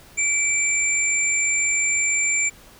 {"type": "tone pair together", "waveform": "sine", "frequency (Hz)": [2319, 7223], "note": ["D7", "A8"], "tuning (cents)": [-22, 44], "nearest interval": "octave + minor sixth", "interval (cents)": 1966, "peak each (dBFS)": -21, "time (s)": [0.17, 2.5], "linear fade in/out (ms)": 20, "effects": ["pink hiss -48 dBFS RMS until 2.79 s"]}